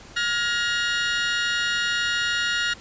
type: tone cluster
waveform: 25% pulse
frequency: 1420 / 1684 / 1889 Hz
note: F6 / G#6 / A#6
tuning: +28 / +24 / +22 cents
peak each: -20 / -29 / -23 dBFS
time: 0.16-2.74 s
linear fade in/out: 10 ms
effects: pink hiss -45 dBFS RMS until 2.8 s + resampled to 16000 Hz